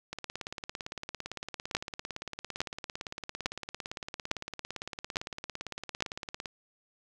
two click trains, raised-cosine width 0.2 ms, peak -10 / -20 dBFS, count 6 / 113, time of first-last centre 1.75-6.024 / 0.13-6.458 s, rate 1.17 / 17.7 Hz, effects none

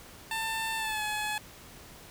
15% pulse tone with pitch glide, 892 to 848.8 Hz, A5 to G#5, +23 to +38 cents, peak -24 dBFS, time 0.31-1.38 s, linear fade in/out 2 ms, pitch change -85 cents, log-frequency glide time 0.77-1.03 s, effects pink hiss -50 dBFS RMS until 2.1 s

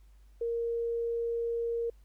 sine tone, 466.2 Hz, A#4, in tune, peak -29 dBFS, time 0.41-1.9 s, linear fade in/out 5 ms, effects added 50 Hz sine -54 dBFS peak until 2.04 s + pink hiss -72 dBFS RMS until 2.04 s

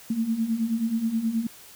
sine beating tone pair, 219.9 / 229.3 Hz, A3 / A#3, -1 / -28 cents, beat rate 9.4 Hz, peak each -29 / -24 dBFS, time 0.1-1.47 s, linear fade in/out 5 ms, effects white hiss -48 dBFS RMS until 1.75 s

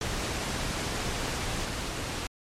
pink noise with level steps, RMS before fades -31 / -33 dBFS, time 0.01-2.27 s, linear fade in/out 2 ms, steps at 1.65 s, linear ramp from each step 5 ms, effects low-pass 8000 Hz 12 dB/octave + MP3 64 kbps

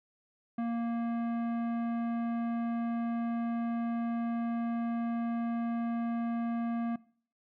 sine tone with tanh clipping, 233.1 Hz, A#3, in tune, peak -32 dBFS, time 0.58-6.96 s, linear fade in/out 5 ms, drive 14 dB, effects noise-tail reverb RT60 0.5 s tail -21 dB re dry

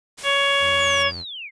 white noise, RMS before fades -35 dBFS, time 0.17-1.04 s, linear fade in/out 20 ms
harmonic tone, 559 Hz, C#5, 14 cents sharp, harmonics 1 / 2 / 3 / 4 / 5 / 6, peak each -24 / -24 / -24 / -24 / -24 / -24 dBFS, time 0.23-1.12 s, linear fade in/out 50 ms
sawtooth tone with vibrato, 87.31 Hz, F2, in tune, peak -31 dBFS, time 0.59-1.25 s, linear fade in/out 50 ms, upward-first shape sine, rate 19 Hz, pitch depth 140 cents each way
sine linear sweep, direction down, 7220 to 2039 Hz, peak -31 dBFS, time 0.78-1.51 s, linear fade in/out 50 ms
effects resampled to 22050 Hz

